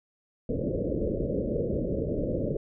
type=low-pass noise; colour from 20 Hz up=white; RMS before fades=-29 dBFS; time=0.49-2.57 s; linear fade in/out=5 ms; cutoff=580 Hz; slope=96 dB/octave; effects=none